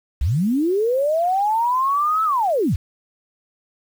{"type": "linear two-way sweep", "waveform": "sine", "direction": "up then down", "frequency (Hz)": [53.6, 1318.5, 53.6], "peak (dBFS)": -16, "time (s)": [0.21, 2.76], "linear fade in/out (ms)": 5, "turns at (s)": 2.24, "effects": ["7-bit"]}